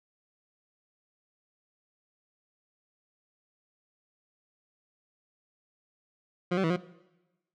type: tone with pitch steps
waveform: 20% pulse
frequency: 177.5 / 192 / 162.4 / 178.8 Hz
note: F3 / G3 / E3 / F3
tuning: +28 / -36 / -26 / +41 cents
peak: -20 dBFS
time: 6.51-6.766 s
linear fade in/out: 10 ms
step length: 64 ms
effects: noise-tail reverb RT60 1.0 s tail -19 dB re dry + low-pass 3000 Hz 12 dB/octave